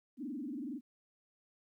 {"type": "tone with frequency modulation", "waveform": "sine", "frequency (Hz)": 270.8, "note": "C#4", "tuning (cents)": -40, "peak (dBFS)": -38, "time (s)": [0.17, 0.81], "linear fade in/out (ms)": 50, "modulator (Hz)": 21.7, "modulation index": 1.9, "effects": ["13-bit"]}